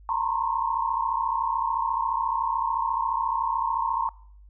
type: tone cluster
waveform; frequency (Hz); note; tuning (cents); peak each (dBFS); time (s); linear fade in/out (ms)
sine; 910 / 944 / 1019 / 1079; A#5 / A#5 / C6 / C#6; -42 / +22 / -46 / -47; -27 / -29 / -30 / -29; 0.09-4.09; 2
effects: noise-tail reverb RT60 0.6 s tail -23 dB re dry + added 50 Hz sine -47 dBFS peak until 4.49 s